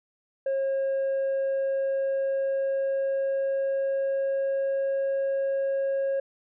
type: tone with pitch glide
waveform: sine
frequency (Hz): 541 to 545.4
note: C#5 to C#5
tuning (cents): -42 to -28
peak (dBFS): -21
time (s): 0.46-6.2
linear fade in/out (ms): 5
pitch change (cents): +14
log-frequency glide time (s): 0.9-5.04
effects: tanh soft clip ceiling -23 dBFS